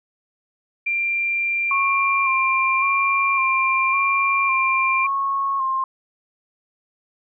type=tone; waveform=sine; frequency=2375 Hz; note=D7; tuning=19 cents sharp; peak=-19 dBFS; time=0.86-5.07 s; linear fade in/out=10 ms
type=tone with vibrato; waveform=sine; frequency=1078 Hz; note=C#6; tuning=49 cents flat; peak=-19 dBFS; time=1.71-5.84 s; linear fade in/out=2 ms; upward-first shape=square; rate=0.9 Hz; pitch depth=31 cents each way
effects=none